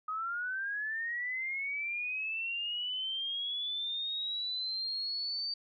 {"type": "linear sweep", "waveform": "sine", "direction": "up", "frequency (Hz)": [1248, 4621], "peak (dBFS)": -33, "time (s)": [0.08, 5.54], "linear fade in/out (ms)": 5, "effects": []}